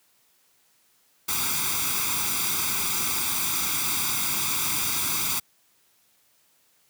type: noise with comb filter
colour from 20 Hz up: white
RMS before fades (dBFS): -26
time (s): 1.28-5.4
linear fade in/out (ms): 10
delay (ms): 0.84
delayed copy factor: +0.8
effects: white hiss -64 dBFS RMS until 6.89 s + high-pass 80 Hz 12 dB/octave